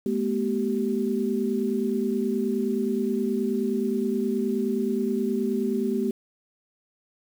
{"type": "tone cluster", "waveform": "sine", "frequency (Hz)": [212.2, 241.7, 386.4], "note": ["G#3", "B3", "G4"], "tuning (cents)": [38, -37, -25], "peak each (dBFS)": -27, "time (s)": [0.06, 6.11], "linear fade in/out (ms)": 2, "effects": ["8-bit"]}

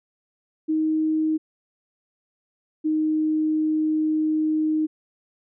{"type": "tone pair in turn", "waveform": "sine", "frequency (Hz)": [313.5, 310.8], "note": ["D#4", "D#4"], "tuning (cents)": [13, -2], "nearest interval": "unison", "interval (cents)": 15, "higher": "first", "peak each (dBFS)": -19, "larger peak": "neither", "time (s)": [[0.68, 1.38], [2.84, 4.87]], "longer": "second", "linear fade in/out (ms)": 20, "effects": []}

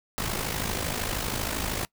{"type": "noise with amplitude modulation", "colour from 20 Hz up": "pink", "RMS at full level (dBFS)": -27, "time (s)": [0.18, 1.85], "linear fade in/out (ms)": 0, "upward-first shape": "sine", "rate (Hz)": 52.8, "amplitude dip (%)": 65, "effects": ["noise-tail reverb RT60 0.1 s tail -23 dB re dry"]}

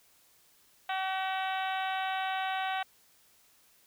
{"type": "harmonic tone", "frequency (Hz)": 380, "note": "F#4", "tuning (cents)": 46, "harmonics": [2, 3, 4, 5, 6, 7, 8, 9, 10], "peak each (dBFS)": [-32, -41, -38, -42, -44, -44, -44, -49, -46], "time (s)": [0.89, 2.83], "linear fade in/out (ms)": 5, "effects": ["white hiss -64 dBFS RMS until 3.86 s"]}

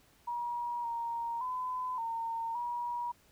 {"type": "tone with pitch steps", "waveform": "sine", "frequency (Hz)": [956, 933, 1011, 915, 960], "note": ["A#5", "A#5", "B5", "A#5", "B5"], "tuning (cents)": [43, 1, 40, -32, -49], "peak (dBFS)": -33, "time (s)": [0.27, 3.12], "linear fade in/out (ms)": 10, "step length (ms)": 570, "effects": ["pink hiss -65 dBFS RMS until 3.31 s"]}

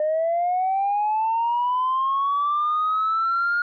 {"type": "linear sweep", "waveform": "sine", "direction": "up", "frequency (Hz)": [604, 1426], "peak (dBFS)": -18, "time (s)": [0, 3.62], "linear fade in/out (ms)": 2, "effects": ["tanh soft clip ceiling -16 dBFS"]}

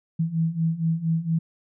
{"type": "beating tone pair", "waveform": "sine", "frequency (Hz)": [161, 165.3], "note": ["E3", "E3"], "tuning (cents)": [-41, 5], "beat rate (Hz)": 4.3, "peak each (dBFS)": [-26, -23], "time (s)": [0.19, 1.39], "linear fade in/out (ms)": 10, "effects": []}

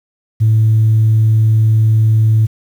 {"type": "tone", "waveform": "sine", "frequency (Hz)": 110, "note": "A2", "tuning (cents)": 0, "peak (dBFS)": -6, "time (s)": [0.4, 2.47], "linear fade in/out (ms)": 20, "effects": ["tanh soft clip ceiling -4 dBFS", "7-bit"]}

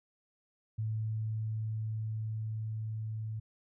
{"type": "tone with level ramp", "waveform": "sine", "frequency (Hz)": 109.6, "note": "A2", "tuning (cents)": -6, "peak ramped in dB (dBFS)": [-31, -35], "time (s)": [0.78, 3.4], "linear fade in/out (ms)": 10, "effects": []}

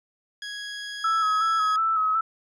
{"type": "tone", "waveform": "20% pulse", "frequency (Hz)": 1661.2, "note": "G#6", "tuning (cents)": 0, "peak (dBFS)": -28, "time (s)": [0.42, 1.76], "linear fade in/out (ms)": 2}
{"type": "tone with vibrato", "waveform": "sine", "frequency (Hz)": 1300, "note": "E6", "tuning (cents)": -24, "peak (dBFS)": -20, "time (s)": [1.04, 2.21], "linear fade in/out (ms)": 5, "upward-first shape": "square", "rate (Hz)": 2.7, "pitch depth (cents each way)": 30}
{"effects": ["resampled to 22050 Hz"]}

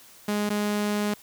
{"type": "tone with dropouts", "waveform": "sawtooth", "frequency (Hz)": 207.7, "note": "G#3", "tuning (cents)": 0, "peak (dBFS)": -20, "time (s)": [0.28, 1.14], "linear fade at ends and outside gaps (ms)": 5, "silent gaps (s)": [0.493, 0.501], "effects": ["white hiss -51 dBFS RMS until 1.22 s"]}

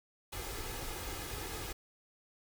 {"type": "noise with comb filter", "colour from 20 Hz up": "pink", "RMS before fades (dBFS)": -41, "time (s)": [0.32, 1.73], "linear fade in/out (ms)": 10, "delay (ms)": 2.4, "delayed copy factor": 0.55, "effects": []}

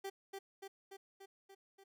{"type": "tone with echo", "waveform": "30% pulse", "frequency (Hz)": 390.5, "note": "G4", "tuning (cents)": -7, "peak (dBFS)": -38, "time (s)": [0.04, 0.1], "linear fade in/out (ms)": 10, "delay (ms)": 290, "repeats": 6, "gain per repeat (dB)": -3, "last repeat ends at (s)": 1.84, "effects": []}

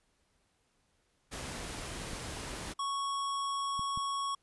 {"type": "noise", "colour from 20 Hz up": "pink", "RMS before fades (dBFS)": -41, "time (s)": [1.31, 2.74], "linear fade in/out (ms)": 20}
{"type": "clicks", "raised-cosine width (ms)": 5, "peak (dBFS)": -31, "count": 3, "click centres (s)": [2.133, 3.794, 3.975]}
{"type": "tone", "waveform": "square", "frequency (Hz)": 1108.7, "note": "C#6", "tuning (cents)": 0, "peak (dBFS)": -33, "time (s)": [2.79, 4.35], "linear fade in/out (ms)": 5}
{"effects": ["pink hiss -74 dBFS RMS until 4.42 s", "resampled to 24000 Hz"]}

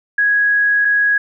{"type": "tone pair in turn", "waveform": "sine", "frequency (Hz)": [1661.2, 1661.2], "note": ["G#6", "G#6"], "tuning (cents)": [0, 0], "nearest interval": "unison", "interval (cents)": 0, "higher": "neither", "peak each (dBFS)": -11, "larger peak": "neither", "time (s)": [[0.18, 0.85], [0.85, 1.18]], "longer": "first", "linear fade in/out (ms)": 5, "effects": []}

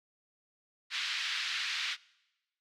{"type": "band-pass noise", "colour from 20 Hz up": "white", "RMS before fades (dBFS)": -35, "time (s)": [0.9, 1.97], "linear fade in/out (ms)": 50, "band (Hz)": [1500, 4200], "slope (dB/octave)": 24, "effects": ["noise-tail reverb RT60 1.0 s tail -23 dB re dry"]}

